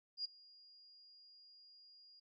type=tone with ADSR envelope; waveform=sine; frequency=4844 Hz; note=D#8; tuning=47 cents flat; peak=-36 dBFS; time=0.17-2.2 s; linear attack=76 ms; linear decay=14 ms; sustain=-24 dB; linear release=9 ms; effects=none